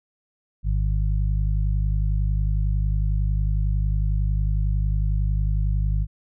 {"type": "harmonic tone", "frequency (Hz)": 51, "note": "G#1", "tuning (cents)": -31, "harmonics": [1, 2, 3], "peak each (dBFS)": [-20, -26, -30], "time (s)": [0.63, 6.07], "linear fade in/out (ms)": 50, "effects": []}